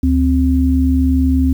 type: tone pair together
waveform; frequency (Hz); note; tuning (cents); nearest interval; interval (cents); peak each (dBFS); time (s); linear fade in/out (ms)
sine; 73.41 / 261.6; D2 / C4; 0 / 0; octave + minor seventh; 2200; -13; 0.03-1.53; 5
effects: 7-bit